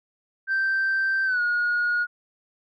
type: tone with pitch glide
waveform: sine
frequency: 1563 to 1441.6 Hz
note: G6 to F#6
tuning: -6 to -45 cents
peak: -19 dBFS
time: 0.47-2.07 s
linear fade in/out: 50 ms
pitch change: -139 cents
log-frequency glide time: 1.25-1.41 s
effects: tanh soft clip ceiling -18 dBFS